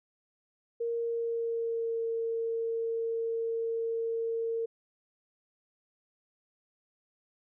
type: tone with pitch glide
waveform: sine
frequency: 466.2 to 456.9 Hz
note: A#4 to A#4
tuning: 0 to -35 cents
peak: -29 dBFS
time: 0.8-4.66 s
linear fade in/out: 10 ms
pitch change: -35 cents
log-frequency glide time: 0.92-2.04 s
effects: none